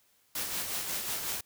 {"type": "noise with tremolo", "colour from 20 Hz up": "white", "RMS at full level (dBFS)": -33, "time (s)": [0.35, 1.41], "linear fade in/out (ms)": 5, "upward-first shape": "sine", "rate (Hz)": 5.5, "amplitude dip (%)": 40, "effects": ["white hiss -68 dBFS RMS until 1.45 s"]}